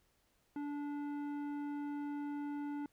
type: tone with tanh clipping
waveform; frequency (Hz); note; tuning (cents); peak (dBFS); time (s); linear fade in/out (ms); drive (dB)
sine; 290; D4; -22; -40; 0.56-2.86; 2; 12
effects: pink hiss -75 dBFS RMS until 2.92 s